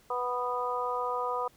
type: harmonic tone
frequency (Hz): 246.9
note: B3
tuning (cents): 0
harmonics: 2 / 3 / 4 / 5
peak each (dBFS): -34 / -37 / -33 / -34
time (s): 0.1-1.48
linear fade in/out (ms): 5
effects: pink hiss -62 dBFS RMS until 1.56 s